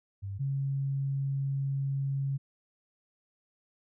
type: tone pair in turn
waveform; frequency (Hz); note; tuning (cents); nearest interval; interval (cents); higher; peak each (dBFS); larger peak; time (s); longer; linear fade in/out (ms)
sine; 98.5 / 137.38; G2 / C#3; +9 / -15; tritone; 576; second; -34 / -28; second; 0.22-0.39 / 0.39-2.38; second; 20
effects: none